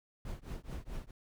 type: noise with tremolo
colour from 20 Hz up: brown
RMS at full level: -38 dBFS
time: 0.25-1.11 s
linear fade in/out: 2 ms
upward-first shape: triangle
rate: 4.6 Hz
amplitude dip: 100%
effects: none